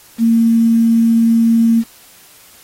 sine tone with quantisation, 228.9 Hz, A#3, 31 cents flat, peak -8 dBFS, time 0.18-1.84 s, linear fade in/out 50 ms, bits 6, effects white hiss -44 dBFS RMS until 2.63 s + AAC 48 kbps

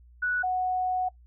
sine tone pair in turn, 1475 / 737.5 Hz, F#6 / F#5, -6 / -6 cents, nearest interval octave, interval 1200 cents, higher first, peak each -24 dBFS, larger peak neither, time 0.22-0.43 / 0.43-1.09 s, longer second, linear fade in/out 10 ms, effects noise-tail reverb RT60 0.1 s tail -20 dB re dry + added 60 Hz sine -51 dBFS peak until 1.26 s

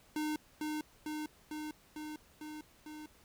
square tone with echo, 305 Hz, D#4, 34 cents flat, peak -34 dBFS, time 0.16-0.36 s, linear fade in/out 2 ms, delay 450 ms, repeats 6, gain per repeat -2 dB, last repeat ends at 3.06 s, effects pink hiss -64 dBFS RMS until 3.24 s

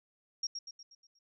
sine tone with echo, 5588 Hz, F8, in tune, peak -31 dBFS, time 0.43-0.47 s, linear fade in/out 5 ms, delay 120 ms, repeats 6, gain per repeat -6 dB, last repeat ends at 1.19 s, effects none

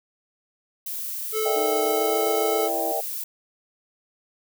violet noise, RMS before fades -31 dBFS, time 0.86-3.24 s, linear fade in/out 5 ms
square tone, 435.4 Hz, A4, 18 cents flat, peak -24 dBFS, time 1.32-2.7 s, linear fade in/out 50 ms
sine chord, E half-diminished seventh, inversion second, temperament equal with one note detuned, 462.9 / 587.3 / 659.3 / 784 Hz, Bb4 / D5 / E5 / G5, -12 / 0 / 0 / 0 cents, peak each -32 / -31 / -29 / -28 dBFS, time 1.45-3.01 s, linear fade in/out 10 ms
triangle tone with pitch glide, 311.1 to 333.4 Hz, D#4 to E4, 0 to +20 cents, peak -30 dBFS, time 1.56-2.92 s, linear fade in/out 5 ms, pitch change +120 cents, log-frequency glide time 1.85-2.2 s
effects none

